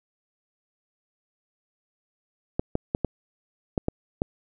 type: clicks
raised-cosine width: 2 ms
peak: -10 dBFS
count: 7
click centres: 2.595 / 2.754 / 2.949 / 3.047 / 3.778 / 3.884 / 4.219 s
effects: none